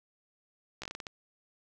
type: slowing click train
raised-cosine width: 0.2 ms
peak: -22 dBFS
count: 8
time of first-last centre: 0.82-1.068 s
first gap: 15 ms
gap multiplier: 1.28
effects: none